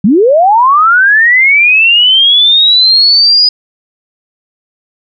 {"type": "linear sweep", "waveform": "sine", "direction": "up", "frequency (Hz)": [174.61, 4978], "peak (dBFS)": -3, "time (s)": [0.04, 3.49], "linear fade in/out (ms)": 5, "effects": []}